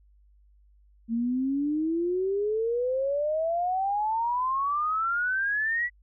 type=exponential sweep; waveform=sine; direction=up; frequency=224.8 to 1969 Hz; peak=-24 dBFS; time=1.08-5.9 s; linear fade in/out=50 ms; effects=added 50 Hz sine -56 dBFS peak until 6.02 s